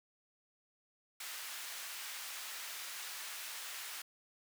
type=high-pass noise; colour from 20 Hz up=pink; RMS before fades=-45 dBFS; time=1.2-4.02 s; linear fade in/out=5 ms; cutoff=1500 Hz; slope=12 dB/octave; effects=none